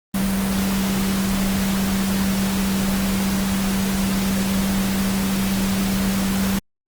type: tone in noise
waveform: sine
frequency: 193.7 Hz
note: G3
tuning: 20 cents flat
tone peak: -19 dBFS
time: 0.14-6.59 s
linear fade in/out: 5 ms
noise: pink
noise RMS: -26 dBFS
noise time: 0.14-6.59 s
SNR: +4 dB
effects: Opus 32 kbps